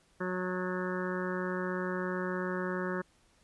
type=harmonic tone with a mistuned harmonic; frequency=183.1 Hz; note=F#3; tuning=18 cents flat; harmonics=1 / 2 / 3 / 5 / 6 / 7 / 8 / 9 / 10; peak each=-36 / -36 / -40 / -45 / -43 / -44 / -43 / -43 / -46 dBFS; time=0.2-3.02 s; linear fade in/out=10 ms; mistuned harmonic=10; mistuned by=-54 cents; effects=pink hiss -67 dBFS RMS until 3.43 s + resampled to 24000 Hz